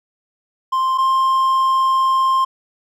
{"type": "tone pair in turn", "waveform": "triangle", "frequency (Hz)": [1048, 1055.9], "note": ["C6", "C6"], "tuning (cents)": [2, 15], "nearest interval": "unison", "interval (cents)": 13, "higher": "second", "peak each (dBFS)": [-13, -11], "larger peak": "second", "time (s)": [[0.72, 0.98], [0.98, 2.45]], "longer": "second", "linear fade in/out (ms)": 10, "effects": []}